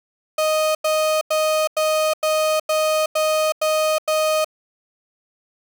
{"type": "tone bursts", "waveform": "35% pulse", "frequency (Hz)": 622.3, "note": "D#5", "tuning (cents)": 0, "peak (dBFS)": -15, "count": 9, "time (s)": [0.38, 4.446], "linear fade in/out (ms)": 5, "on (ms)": 370, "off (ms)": 92, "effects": []}